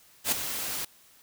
white noise with ADSR envelope, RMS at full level -23 dBFS, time 0.24-0.85 s, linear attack 79 ms, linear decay 9 ms, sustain -10 dB, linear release 6 ms, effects white hiss -58 dBFS RMS until 1.22 s

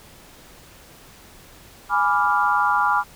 sine chord, G# diminished seventh, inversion none, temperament equal, 830.6 / 987.8 / 1174.7 / 1396.9 Hz, G#5 / B5 / D6 / F6, 0 / 0 / 0 / 0 cents, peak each -22 dBFS, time 1.89-3.04 s, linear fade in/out 50 ms, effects pink hiss -47 dBFS RMS until 3.15 s

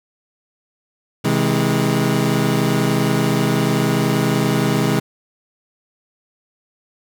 25% pulse chord, C augmented, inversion none, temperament equal with one note detuned, 130.81 / 161.24 / 207.7 Hz, C3 / E3 / G#3, 0 / -38 / 0 cents, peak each -16 dBFS, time 1.24-5 s, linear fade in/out 10 ms, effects none

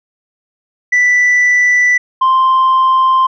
sine tone pair in turn, 1975.5 / 1046.5 Hz, B6 / C6, 0 / 0 cents, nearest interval major seventh, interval 1100 cents, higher first, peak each -5 dBFS, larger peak neither, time 0.92-1.98 / 2.21-3.27 s, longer neither, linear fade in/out 10 ms, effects tanh soft clip ceiling -6 dBFS

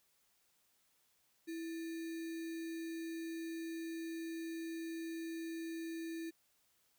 sine tone with sample-and-hold, 328.5 Hz, E4, 6 cents flat, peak -40 dBFS, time 1.47-6.31 s, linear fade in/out 20 ms, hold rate 2100 Hz, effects white hiss -75 dBFS RMS until 6.98 s

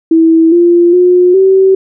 sine tone with pitch steps, 326 / 345.8 / 359.4 / 382.6 Hz, E4 / F4 / F4 / G4, -19 / -17 / +50 / -42 cents, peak -3 dBFS, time 0.11-1.75 s, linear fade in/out 5 ms, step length 410 ms, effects none

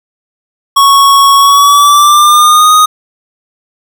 square tone with pitch glide, 1108.7 to 1244.5 Hz, C#6 to D#6, 0 to 0 cents, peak -3 dBFS, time 0.76-2.86 s, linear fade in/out 10 ms, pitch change +200 cents, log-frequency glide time 1.37-2.73 s, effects none

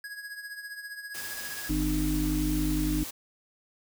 square tone with tremolo, 1661.2 Hz, G#6, in tune, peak -36 dBFS, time 0.04-1.69 s, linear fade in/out 2 ms, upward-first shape triangle, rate 15 Hz, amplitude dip 70%
white noise, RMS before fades -39 dBFS, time 1.14-3.11 s, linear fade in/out 10 ms
harmonic tone, 50.8 Hz, G#1, 38 cents flat, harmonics 1 / 3 / 5 / 6, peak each -29 / -34 / -34 / -28 dBFS, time 1.69-3.04 s, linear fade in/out 10 ms
effects none

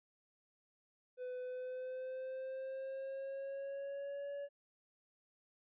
triangle tone with pitch glide, 502 to 566.7 Hz, B4 to C#5, +28 to +38 cents, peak -39 dBFS, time 1.17-4.49 s, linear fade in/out 50 ms, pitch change +210 cents, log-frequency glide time 1.4-4.31 s, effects resampled to 8000 Hz

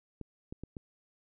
clicks, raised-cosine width 3 ms, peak -28 dBFS, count 4, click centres 0.213 / 0.525 / 0.636 / 0.768 s, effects none

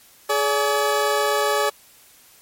20% pulse tone pair together, 422 / 572 Hz, G#4 / D5, +28 / -46 cents, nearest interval perfect fourth, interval 526 cents, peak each -16 dBFS, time 0.29-1.7 s, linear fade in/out 10 ms, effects white hiss -51 dBFS RMS until 2.41 s + MP3 64 kbps

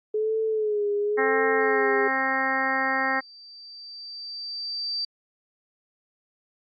sine tone with vibrato, 425.4 Hz, G#4, 42 cents sharp, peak -22 dBFS, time 0.14-2.08 s, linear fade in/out 5 ms, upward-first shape sine, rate 0.95 Hz, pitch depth 66 cents each way
harmonic tone, 265.7 Hz, C4, 27 cents sharp, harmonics 1 / 2 / 3 / 4 / 5 / 6 / 7 / 8, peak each -33 / -33 / -29 / -32 / -31 / -32 / -26 / -34 dBFS, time 1.17-3.21 s, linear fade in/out 20 ms
sine tone with exponential growth, 4657 Hz, D8, 15 cents flat, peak -25 dBFS, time 1.6-5.05 s, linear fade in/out 5 ms, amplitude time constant 750 ms
effects AAC 64 kbps

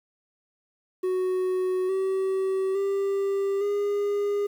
triangle tone with pitch steps, 370 / 382.2 / 394.7 / 407.7 Hz, F#4 / G4 / G4 / G#4, 0 / -44 / +12 / -32 cents, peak -21 dBFS, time 1.03-4.47 s, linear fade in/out 10 ms, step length 860 ms, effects 9-bit

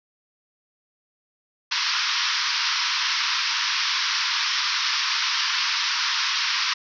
white band-pass noise, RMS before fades -24 dBFS, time 1.71-6.74 s, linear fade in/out 10 ms, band 940 to 5700 Hz, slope 96 dB/octave, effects none

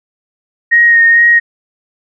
sine tone with vibrato, 1864.7 Hz, A#6, in tune, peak -4 dBFS, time 0.71-1.4 s, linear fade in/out 20 ms, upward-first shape sine, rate 2.2 Hz, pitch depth 19 cents each way, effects none

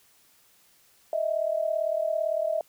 sine tone pair together, 621.5 / 659.3 Hz, D#5 / E5, -2 / 0 cents, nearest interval minor second, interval 102 cents, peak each -27 dBFS, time 1.13-2.61 s, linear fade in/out 2 ms, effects white hiss -61 dBFS RMS until 2.68 s

